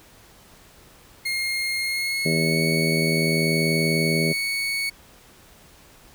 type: tone with pitch glide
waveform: 30% pulse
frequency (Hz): 2135 to 2222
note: C7 to C#7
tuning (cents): +34 to +4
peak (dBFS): -21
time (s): 1.25-4.9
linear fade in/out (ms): 10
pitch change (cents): +70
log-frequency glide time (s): 1.8-2.61
type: harmonic tone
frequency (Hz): 80.4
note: E2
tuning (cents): -43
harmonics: 2 / 3 / 4 / 5 / 6 / 7 / 8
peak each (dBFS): -23 / -28 / -31 / -27 / -35 / -32 / -36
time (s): 2.25-4.33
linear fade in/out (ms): 10
effects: pink hiss -51 dBFS RMS until 6.14 s